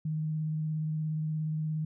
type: tone with vibrato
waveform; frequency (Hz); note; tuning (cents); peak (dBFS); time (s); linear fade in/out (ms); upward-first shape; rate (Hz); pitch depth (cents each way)
sine; 155.56; D#3; 0; -29; 0.05-1.85; 5; sine; 17; 16
effects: none